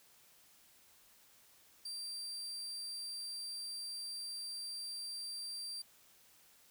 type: tone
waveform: 35% pulse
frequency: 4705 Hz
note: D8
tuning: 2 cents sharp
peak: -40 dBFS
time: 1.85-5.82 s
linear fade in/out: 5 ms
effects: white hiss -65 dBFS RMS until 6.7 s

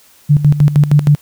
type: tone with tremolo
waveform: sine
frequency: 146.83 Hz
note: D3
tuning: in tune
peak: -4 dBFS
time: 0.29-1.16 s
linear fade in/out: 20 ms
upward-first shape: square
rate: 6.4 Hz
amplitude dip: 75%
effects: white hiss -47 dBFS RMS until 1.21 s

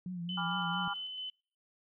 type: tone with vibrato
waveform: sine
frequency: 176.5 Hz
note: F3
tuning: 19 cents sharp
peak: -36 dBFS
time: 0.06-0.88 s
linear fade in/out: 2 ms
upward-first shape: triangle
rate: 4.4 Hz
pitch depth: 79 cents each way
type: tone with tremolo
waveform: sine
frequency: 3028 Hz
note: F#7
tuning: 39 cents sharp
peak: -37 dBFS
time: 0.29-1.3 s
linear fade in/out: 2 ms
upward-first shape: square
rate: 4.5 Hz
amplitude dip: 25%
type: chord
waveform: sine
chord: G# diminished seventh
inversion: none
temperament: equal with one note detuned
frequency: 816.3 / 987.8 / 1174.7 / 1396.9 Hz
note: G#5 / B5 / D6 / F6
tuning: -30 / 0 / 0 / 0 cents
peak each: -39 / -41 / -40 / -37 dBFS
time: 0.37-0.94 s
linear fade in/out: 10 ms
effects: noise-tail reverb RT60 0.5 s tail -26 dB re dry

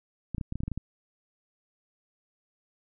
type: clicks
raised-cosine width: 5 ms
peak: -20 dBFS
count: 10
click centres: 0.347 / 0.382 / 0.412 / 0.524 / 0.556 / 0.605 / 0.635 / 0.68 / 0.717 / 0.776 s
effects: none

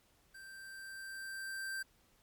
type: tone with level ramp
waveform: square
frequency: 1568 Hz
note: G6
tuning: in tune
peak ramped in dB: -51 to -38 dBFS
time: 0.34-1.83 s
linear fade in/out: 10 ms
effects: pink hiss -70 dBFS RMS until 2.22 s + MP3 96 kbps

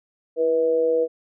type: tone with amplitude modulation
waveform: sine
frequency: 486.6 Hz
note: B4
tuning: 26 cents flat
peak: -14 dBFS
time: 0.36-1.08 s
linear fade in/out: 50 ms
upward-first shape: sine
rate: 156 Hz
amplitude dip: 65%
effects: none

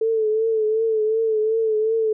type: tone with vibrato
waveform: sine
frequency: 440 Hz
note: A4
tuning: in tune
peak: -17 dBFS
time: 0.01-2.13 s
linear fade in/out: 5 ms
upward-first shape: triangle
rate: 2.7 Hz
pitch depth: 56 cents each way
effects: none

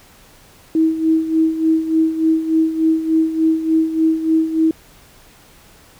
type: tone with tremolo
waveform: sine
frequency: 320.7 Hz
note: E4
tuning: 48 cents flat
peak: -10 dBFS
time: 0.75-4.71 s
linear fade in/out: 2 ms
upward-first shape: sine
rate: 3.4 Hz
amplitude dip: 70%
effects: pink hiss -47 dBFS RMS until 5.99 s

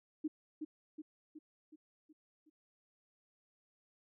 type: tone with echo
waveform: sine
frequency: 307.8 Hz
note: D#4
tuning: 19 cents flat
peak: -33 dBFS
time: 0.24-0.28 s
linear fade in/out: 10 ms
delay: 370 ms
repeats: 6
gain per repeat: -5 dB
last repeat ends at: 2.5 s
effects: none

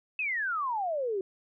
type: exponential sweep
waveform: sine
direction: down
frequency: 2637 to 369.3 Hz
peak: -28 dBFS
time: 0.19-1.21 s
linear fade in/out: 2 ms
effects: none

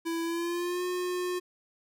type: tone with pitch glide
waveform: square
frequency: 332.1 to 360.1 Hz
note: E4 to F#4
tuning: +13 to -47 cents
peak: -30 dBFS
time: 0.05-1.4 s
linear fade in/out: 20 ms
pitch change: +140 cents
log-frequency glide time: 0.23-0.83 s
effects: none

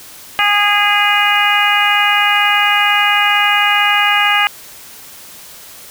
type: harmonic tone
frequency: 411.1 Hz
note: G#4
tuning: 18 cents flat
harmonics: 2 / 3 / 4 / 5 / 6 / 7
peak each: -17 / -17 / -17 / -17 / -17 / -17 dBFS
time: 0.39-4.47 s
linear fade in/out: 0 ms
effects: white hiss -36 dBFS RMS until 5.9 s

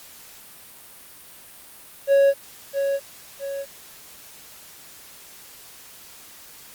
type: tone with echo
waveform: triangle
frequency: 554.4 Hz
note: C#5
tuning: in tune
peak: -11 dBFS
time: 2.07-2.34 s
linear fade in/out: 50 ms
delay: 660 ms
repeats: 2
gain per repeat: -7 dB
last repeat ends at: 3.66 s
effects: white hiss -45 dBFS RMS until 6.74 s + Opus 48 kbps

